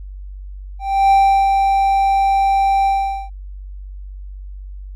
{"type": "tone with ADSR envelope", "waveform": "triangle", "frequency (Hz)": 784, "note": "G5", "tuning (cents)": 0, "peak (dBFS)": -6, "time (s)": [0.79, 3.3], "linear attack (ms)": 320, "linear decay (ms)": 360, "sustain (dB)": -4, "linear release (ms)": 440, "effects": ["added 48 Hz sine -29 dBFS peak until 4.95 s"]}